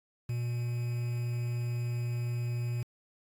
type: tone with quantisation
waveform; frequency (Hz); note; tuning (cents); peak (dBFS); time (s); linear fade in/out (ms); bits
triangle; 120.2; B2; -46; -28; 0.29-2.83; 5; 8
effects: AAC 64 kbps